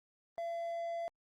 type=tone; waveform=triangle; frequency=677 Hz; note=E5; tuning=46 cents sharp; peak=-34 dBFS; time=0.38-1.08 s; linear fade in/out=0 ms; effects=Opus 32 kbps